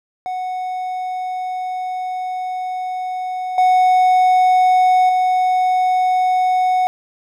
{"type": "tone with level steps", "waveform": "triangle", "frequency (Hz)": 738, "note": "F#5", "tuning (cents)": -5, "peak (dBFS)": [-19, -8, -11], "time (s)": [0.26, 6.87], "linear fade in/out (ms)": 0, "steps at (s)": [3.58, 5.09], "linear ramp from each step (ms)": 2, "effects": []}